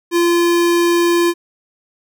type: tone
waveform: square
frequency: 344.1 Hz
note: F4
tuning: 26 cents flat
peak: -12 dBFS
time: 0.11-1.34 s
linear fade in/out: 50 ms
effects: none